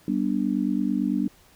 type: chord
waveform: sine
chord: G major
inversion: none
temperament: just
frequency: 196 / 245 / 294 Hz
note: G3 / B3 / D4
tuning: 0 / -14 / +2 cents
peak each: -26 dBFS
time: 0.08-1.28 s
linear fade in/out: 2 ms
effects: pink hiss -56 dBFS RMS until 1.55 s